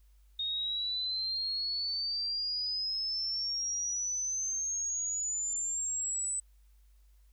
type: exponential sweep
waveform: sine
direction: up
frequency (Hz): 3705 to 8030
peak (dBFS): -31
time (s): 0.39-6.4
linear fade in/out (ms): 5
effects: added 50 Hz sine -58 dBFS peak until 7.32 s + white hiss -75 dBFS RMS until 7.32 s